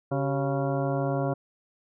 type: harmonic tone with a mistuned harmonic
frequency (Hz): 138.59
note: C#3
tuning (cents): 0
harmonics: 1 / 2 / 3 / 4 / 5 / 6 / 7 / 8 / 10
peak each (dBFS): -28 / -32 / -33 / -31 / -33 / -45 / -40 / -42 / -42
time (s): 0.11-1.34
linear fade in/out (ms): 10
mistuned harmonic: 3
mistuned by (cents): -110
effects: none